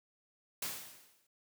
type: noise with exponential decay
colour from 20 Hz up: white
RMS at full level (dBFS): -36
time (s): 0.62-1.27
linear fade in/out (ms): 5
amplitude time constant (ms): 140
effects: high-pass 100 Hz 12 dB/octave